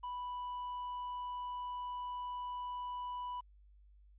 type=tone with quantisation; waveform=triangle; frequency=987.8 Hz; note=B5; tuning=in tune; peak=-37 dBFS; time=0.03-3.41 s; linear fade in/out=10 ms; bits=11; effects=added 50 Hz sine -59 dBFS peak until 4.18 s + resampled to 8000 Hz